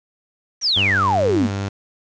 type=exponential sweep; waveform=sine; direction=down; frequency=6100 to 196 Hz; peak=-15 dBFS; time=0.61-1.5 s; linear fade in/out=50 ms
type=tone with pitch glide; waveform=sawtooth; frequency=98 to 99.02 Hz; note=G2 to G2; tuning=0 to +18 cents; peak=-18 dBFS; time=0.76-1.69 s; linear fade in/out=10 ms; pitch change=+18 cents; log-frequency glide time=1.37-1.47 s
effects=resampled to 16000 Hz + 7-bit